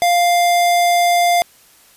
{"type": "tone", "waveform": "square", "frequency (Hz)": 699, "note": "F5", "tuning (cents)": 1, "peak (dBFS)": -12, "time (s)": [0.02, 1.42], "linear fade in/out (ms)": 0, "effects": ["white hiss -49 dBFS RMS until 1.96 s", "resampled to 32000 Hz"]}